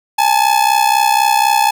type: ring-modulated tone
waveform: 45% pulse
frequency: 856 Hz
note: A5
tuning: 48 cents flat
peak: -7 dBFS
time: 0.18-1.71 s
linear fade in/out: 10 ms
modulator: 32 Hz
effects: none